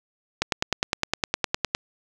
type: click train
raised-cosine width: 0.2 ms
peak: -4 dBFS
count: 14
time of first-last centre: 0.42-1.749 s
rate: 9.78 Hz
effects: none